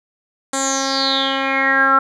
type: tone with low-pass filter sweep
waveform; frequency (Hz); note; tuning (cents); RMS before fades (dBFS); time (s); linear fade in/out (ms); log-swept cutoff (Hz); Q
10% pulse; 270; C#4; -45; -17; 0.53-1.99; 5; 8200 to 1300; 9.2
effects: none